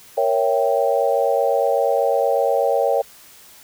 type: chord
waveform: sine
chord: A# diminished seventh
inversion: none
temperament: equal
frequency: 466.2 / 554.4 / 659.3 / 784 Hz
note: A#4 / C#5 / E5 / G5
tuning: 0 / 0 / 0 / 0 cents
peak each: -21 / -19 / -23 / -22 dBFS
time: 0.17-3.02 s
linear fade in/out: 10 ms
effects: white hiss -46 dBFS RMS until 3.63 s